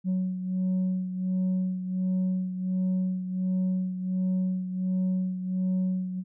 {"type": "beating tone pair", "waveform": "sine", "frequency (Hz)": [185, 186.4], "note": ["F#3", "F#3"], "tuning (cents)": [0, 13], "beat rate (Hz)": 1.4, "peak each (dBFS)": [-24, -30], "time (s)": [0.04, 6.24], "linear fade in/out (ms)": 50, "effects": ["tanh soft clip ceiling -22 dBFS"]}